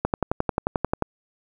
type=click train; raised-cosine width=1 ms; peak=-7 dBFS; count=12; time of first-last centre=0.05-1.023 s; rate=11.3 Hz; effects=8-bit